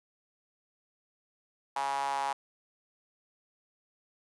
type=tone with high-pass filter; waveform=sawtooth; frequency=138.59 Hz; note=C#3; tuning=in tune; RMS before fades=-32 dBFS; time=1.76-2.33 s; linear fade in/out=5 ms; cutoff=880 Hz; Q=8.7; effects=resampled to 24000 Hz